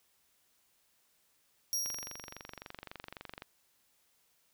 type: tone with exponential decay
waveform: sawtooth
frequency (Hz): 5640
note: F8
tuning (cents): +16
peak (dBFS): -27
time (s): 1.73-2.7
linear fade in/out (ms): 0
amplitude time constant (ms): 210
type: click train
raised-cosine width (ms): 0.3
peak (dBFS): -27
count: 38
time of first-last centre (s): 1.86-3.421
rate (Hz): 23.7
effects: white hiss -72 dBFS RMS until 4.53 s